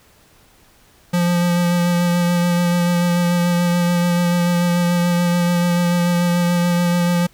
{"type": "tone with vibrato", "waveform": "square", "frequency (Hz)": 174.61, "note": "F3", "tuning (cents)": 0, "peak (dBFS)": -15, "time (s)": [1.13, 7.27], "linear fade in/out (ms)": 10, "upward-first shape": "sine", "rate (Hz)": 6.9, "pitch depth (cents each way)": 16, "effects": ["pink hiss -52 dBFS RMS until 7.33 s"]}